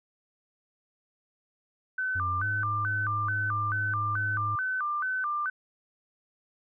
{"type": "tone with vibrato", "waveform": "sine", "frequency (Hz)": 1344, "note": "E6", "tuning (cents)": 33, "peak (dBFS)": -27, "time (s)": [1.98, 5.5], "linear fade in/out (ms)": 5, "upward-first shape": "square", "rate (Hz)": 2.3, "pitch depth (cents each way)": 210}
{"type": "tone with pitch glide", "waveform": "triangle", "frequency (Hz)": [90.8, 103.7], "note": ["F#2", "G#2"], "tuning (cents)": [-32, -2], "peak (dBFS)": -30, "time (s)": [2.15, 4.56], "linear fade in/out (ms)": 10, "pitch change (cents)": 230, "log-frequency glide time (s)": [2.38, 2.45]}
{"effects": []}